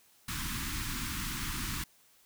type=band-stop noise; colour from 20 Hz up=pink; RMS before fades=-36 dBFS; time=0.28-1.84 s; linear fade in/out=5 ms; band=320 to 1000 Hz; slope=48 dB/octave; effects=white hiss -64 dBFS RMS until 2.25 s